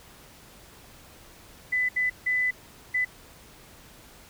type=tone bursts at uneven times; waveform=sine; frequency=2001 Hz; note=B6; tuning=22 cents sharp; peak=-22 dBFS; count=4; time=1.72-1.89 / 1.96-2.1 / 2.26-2.51 / 2.94-3.05 s; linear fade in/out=10 ms; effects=pink hiss -51 dBFS RMS until 4.29 s